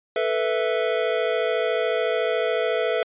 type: chord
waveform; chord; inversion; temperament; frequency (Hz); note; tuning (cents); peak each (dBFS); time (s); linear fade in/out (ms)
square; A suspended second; none; equal; 440 / 493.9 / 659.3; A4 / B4 / E5; 0 / 0 / 0; -26; 0.16-3.03; 2
effects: resampled to 8000 Hz